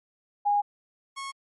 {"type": "tone pair in turn", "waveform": ["sine", "sawtooth"], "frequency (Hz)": [820, 1094.6], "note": ["G#5", "C#6"], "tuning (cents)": [-22, -22], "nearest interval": "perfect fourth", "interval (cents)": 500, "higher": "second", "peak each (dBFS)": [-20, -30], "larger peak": "first", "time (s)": [[0.45, 0.62], [1.16, 1.32]], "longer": "first", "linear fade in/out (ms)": 20, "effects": ["MP3 48 kbps"]}